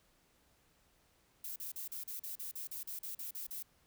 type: noise bursts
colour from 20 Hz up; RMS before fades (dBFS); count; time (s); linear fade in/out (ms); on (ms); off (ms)
violet; -43; 14; 1.44-3.627; 5; 120; 39
effects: pink hiss -71 dBFS RMS until 3.86 s